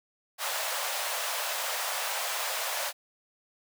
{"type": "high-pass noise", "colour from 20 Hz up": "pink", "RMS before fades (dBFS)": -32, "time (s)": [0.38, 2.93], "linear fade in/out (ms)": 50, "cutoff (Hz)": 550, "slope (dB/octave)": 48, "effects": []}